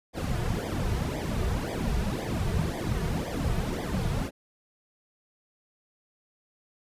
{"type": "noise with flanger", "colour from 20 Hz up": "brown", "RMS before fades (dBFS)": -29, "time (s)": [0.13, 4.31], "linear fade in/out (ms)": 50, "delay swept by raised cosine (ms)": [0.71, 3.81], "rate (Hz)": 1.9, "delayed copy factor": -0.95, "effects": ["resampled to 32000 Hz"]}